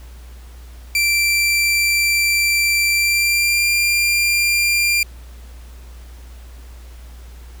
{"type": "tone with pitch glide", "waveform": "sawtooth", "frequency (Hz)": [2349, 2386], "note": ["D7", "D7"], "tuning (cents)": [0, 27], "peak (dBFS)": -11, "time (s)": [0.95, 5.03], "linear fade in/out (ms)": 2, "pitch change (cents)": 27, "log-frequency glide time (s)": [2.9, 3.69], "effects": ["added 60 Hz sine -35 dBFS peak until 7.6 s", "pink hiss -48 dBFS RMS until 7.6 s"]}